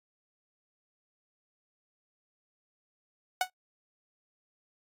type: tone with exponential decay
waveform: sawtooth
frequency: 740 Hz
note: F#5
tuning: in tune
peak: -18 dBFS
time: 3.41-3.5 s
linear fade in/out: 2 ms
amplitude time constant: 18 ms
effects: noise-tail reverb RT60 0.1 s tail -23 dB re dry + AAC 48 kbps